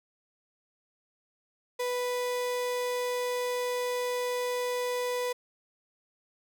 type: tone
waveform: 35% pulse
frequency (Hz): 493.9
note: B4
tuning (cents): 0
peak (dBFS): -27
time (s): 1.79-5.33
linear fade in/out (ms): 10
effects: none